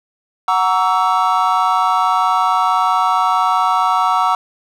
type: chord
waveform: triangle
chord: F# dominant seventh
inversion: none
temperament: equal with one note detuned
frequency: 740 / 932.3 / 1134 / 1318.5 Hz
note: F#5 / A#5 / C#6 / E6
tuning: 0 / 0 / +39 / 0 cents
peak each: -16 dBFS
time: 0.48-4.35 s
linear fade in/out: 2 ms
effects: none